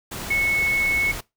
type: tone in noise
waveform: sine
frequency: 2200 Hz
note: C#7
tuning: 14 cents flat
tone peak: -18 dBFS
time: 0.3-1.12 s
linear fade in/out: 10 ms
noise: pink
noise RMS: -32 dBFS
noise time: 0.11-1.21 s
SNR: +11 dB
effects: noise-tail reverb RT60 0.2 s tail -20 dB re dry